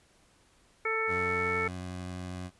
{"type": "harmonic tone", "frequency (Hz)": 443.8, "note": "A4", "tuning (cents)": 15, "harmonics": [1, 2, 3, 4, 5], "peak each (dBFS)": [-33, -41, -33, -39, -31], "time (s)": [0.85, 1.68], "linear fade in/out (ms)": 5}
{"type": "tone with vibrato", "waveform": "20% pulse", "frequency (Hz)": 90.8, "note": "F#2", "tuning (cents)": -32, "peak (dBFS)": -32, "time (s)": [1.07, 2.51], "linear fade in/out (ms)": 50, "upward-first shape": "sine", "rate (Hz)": 12, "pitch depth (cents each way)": 13}
{"effects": ["pink hiss -64 dBFS RMS until 2.59 s", "resampled to 24000 Hz"]}